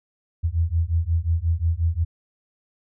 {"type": "beating tone pair", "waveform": "sine", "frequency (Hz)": [80.6, 86.2], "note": ["E2", "F2"], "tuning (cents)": [-38, -22], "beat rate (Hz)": 5.6, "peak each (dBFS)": -22, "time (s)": [0.43, 2.05], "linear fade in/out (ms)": 20, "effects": []}